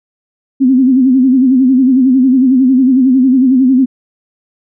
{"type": "tone with vibrato", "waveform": "sine", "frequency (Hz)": 259.1, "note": "C4", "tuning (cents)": -17, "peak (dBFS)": -5, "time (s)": [0.6, 3.86], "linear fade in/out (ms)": 20, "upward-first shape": "sine", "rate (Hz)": 11, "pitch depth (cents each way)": 86, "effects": []}